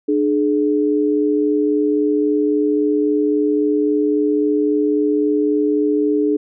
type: tone pair together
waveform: sine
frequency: 298.8 / 422.5 Hz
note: D4 / G#4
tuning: +30 / +30 cents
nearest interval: tritone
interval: 600 cents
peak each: -16 / -17 dBFS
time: 0.08-6.37 s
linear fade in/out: 10 ms
effects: none